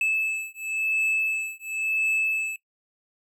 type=beating tone pair; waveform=triangle; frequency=2614 / 2614.95 Hz; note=E7 / E7; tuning=-15 / -15 cents; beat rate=0.95 Hz; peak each=-25 dBFS; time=0.01-2.56 s; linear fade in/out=2 ms; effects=noise-tail reverb RT60 0.1 s tail -18 dB re dry